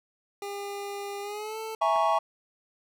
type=tone with pitch glide; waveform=25% pulse; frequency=402.9 to 441.9 Hz; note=G4 to A4; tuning=+48 to +7 cents; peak=-30 dBFS; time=0.42-1.75 s; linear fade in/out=2 ms; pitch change=+159 cents; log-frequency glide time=1.21-1.58 s
type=chord; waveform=triangle; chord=A# half-diminished seventh; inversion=second; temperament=equal; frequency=659.3 / 830.6 / 932.3 / 1108.7 Hz; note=E5 / G#5 / A#5 / C#6; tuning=0 / 0 / 0 / 0 cents; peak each=-25 / -25 / -27 / -25 dBFS; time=1.81-2.19 s; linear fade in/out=10 ms
type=click; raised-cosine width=0.5 ms; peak=-29 dBFS; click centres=1.961 s
effects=none